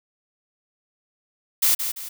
blue noise with echo, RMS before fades -18 dBFS, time 1.62-1.75 s, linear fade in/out 10 ms, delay 170 ms, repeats 2, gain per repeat -8 dB, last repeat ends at 2.09 s, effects none

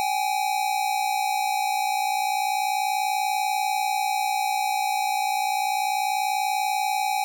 square tone pair together, 770.3 / 830.6 Hz, G5 / G#5, -30 / 0 cents, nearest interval minor second, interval 130 cents, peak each -26 dBFS, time 0-7.24 s, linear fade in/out 0 ms, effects none

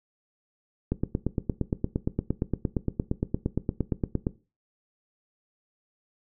click train, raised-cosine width 3 ms, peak -12 dBFS, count 30, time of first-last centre 0.92-4.269 s, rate 8.66 Hz, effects noise-tail reverb RT60 0.3 s tail -17 dB re dry

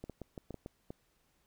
clicks, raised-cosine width 2 ms, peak -29 dBFS, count 8, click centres 0.04 / 0.097 / 0.217 / 0.378 / 0.507 / 0.543 / 0.661 / 0.905 s, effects pink hiss -74 dBFS RMS until 1.46 s

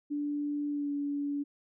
sine tone with pitch glide, 291.6 to 286.4 Hz, D4 to D4, -12 to -43 cents, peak -30 dBFS, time 0.1-1.44 s, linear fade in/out 20 ms, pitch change -31 cents, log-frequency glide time 0.69-0.91 s, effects none

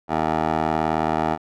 15% pulse tone with band-pass filter, 78.9 Hz, D#2, 25 cents sharp, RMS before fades -22 dBFS, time 0.08-1.38 s, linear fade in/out 50 ms, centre 740 Hz, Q 1.5, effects none

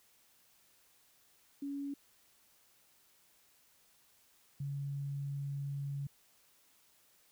sine tone pair in turn, 281.1 / 140.55 Hz, C#4 / C#3, +24 / +24 cents, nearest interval octave, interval 1200 cents, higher first, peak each -37 / -36 dBFS, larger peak second, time 1.62-1.94 / 4.6-6.07 s, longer second, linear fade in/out 5 ms, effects white hiss -68 dBFS RMS until 7.31 s

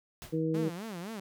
pink noise with exponential decay, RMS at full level -41 dBFS, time 0.22-0.45 s, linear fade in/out 0 ms, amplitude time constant 48 ms
harmonic tone, 160 Hz, D#3, 49 cents sharp, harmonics 1 / 2 / 3, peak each -32 / -31 / -33 dBFS, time 0.32-0.7 s, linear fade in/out 20 ms
sawtooth tone with vibrato, 196 Hz, G3, in tune, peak -34 dBFS, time 0.54-1.2 s, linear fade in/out 5 ms, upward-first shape sine, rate 3.9 Hz, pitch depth 260 cents each way
effects none

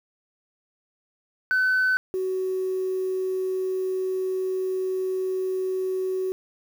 sine tone pair in turn, 1514 / 374.9 Hz, F#6 / F#4, +39 / +23 cents, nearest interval 2 octaves, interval 2416 cents, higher first, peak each -17 / -23 dBFS, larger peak first, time 1.51-1.97 / 2.14-6.32 s, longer second, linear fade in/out 0 ms, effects tanh soft clip ceiling -16 dBFS + 8-bit

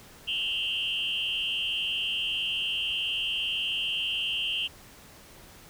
sine tone with frequency modulation, 2957 Hz, F#7, 2 cents flat, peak -26 dBFS, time 0.27-4.68 s, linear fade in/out 20 ms, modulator 98.2 Hz, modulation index 2.6, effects tanh soft clip ceiling -22 dBFS + pink hiss -51 dBFS RMS until 5.69 s

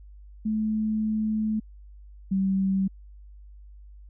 sine tone pair in turn, 216.5 / 192.41 Hz, A3 / G3, -28 / -32 cents, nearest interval major second, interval 204 cents, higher first, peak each -23 / -21 dBFS, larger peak second, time 0.45-1.6 / 2.31-2.88 s, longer first, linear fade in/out 10 ms, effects added 50 Hz sine -44 dBFS peak until 4.09 s

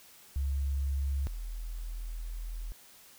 sine tone pair in turn, 68.9 / 40.97 Hz, C#2 / E1, -10 / -10 cents, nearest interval major sixth, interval 900 cents, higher first, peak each -28 / -35 dBFS, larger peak first, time 0.36-1.27 / 1.27-2.72 s, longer second, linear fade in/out 0 ms, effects white hiss -56 dBFS RMS until 3.18 s

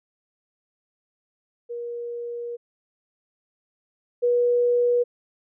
sine tone pair in turn, 475.3 / 484.4 Hz, A#4 / B4, +34 / -34 cents, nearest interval unison, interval 32 cents, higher second, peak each -29 / -17 dBFS, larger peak second, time 1.69-2.57 / 4.22-5.04 s, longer first, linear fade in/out 20 ms, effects none

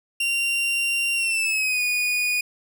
40% pulse tone with pitch glide, 2766 to 2464 Hz, F7 to D#7, -17 to -17 cents, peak -20 dBFS, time 0.2-2.41 s, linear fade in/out 5 ms, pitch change -200 cents, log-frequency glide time 1.15-1.82 s, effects none

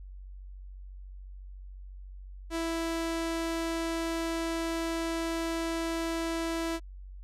sawtooth tone, 330.4 Hz, E4, 4 cents sharp, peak -26 dBFS, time 2.5-6.8 s, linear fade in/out 50 ms, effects added 47 Hz sine -42 dBFS peak until 7.23 s + low-pass 11000 Hz 12 dB/octave

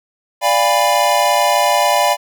square chord, D diminished seventh, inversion none, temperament equal with one note detuned, 587.3 / 698.5 / 814.9 / 987.8 Hz, D5 / F5 / Ab5 / Cb6, 0 / 0 / -33 / 0 cents, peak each -18 dBFS, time 0.41-2.17 s, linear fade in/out 50 ms, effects none

